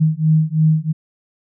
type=beating tone pair; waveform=sine; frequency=155.56 / 158.56 Hz; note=D#3 / D#3; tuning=0 / +33 cents; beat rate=3 Hz; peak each=-15 dBFS; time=0-0.93 s; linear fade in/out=20 ms; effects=none